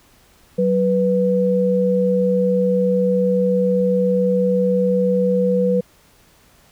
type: tone pair together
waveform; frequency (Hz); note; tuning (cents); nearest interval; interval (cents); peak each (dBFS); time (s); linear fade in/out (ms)
sine; 186.84 / 492.8; F#3 / B4; +17 / -4; octave + perfect fourth; 1679; -18 / -16; 0.58-5.81; 10
effects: pink hiss -53 dBFS RMS until 6.71 s